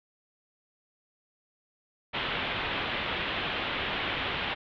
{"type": "low-pass noise", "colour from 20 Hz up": "white", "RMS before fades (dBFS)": -32, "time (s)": [2.13, 4.55], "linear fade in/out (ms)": 20, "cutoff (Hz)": 3500, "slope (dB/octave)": 48, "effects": []}